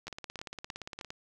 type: two click trains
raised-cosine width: 0.2 ms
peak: -23 / -23 dBFS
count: 19 / 4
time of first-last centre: 0.07-1.104 / 0.08-1.012 s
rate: 17.4 / 3.22 Hz
effects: 10-bit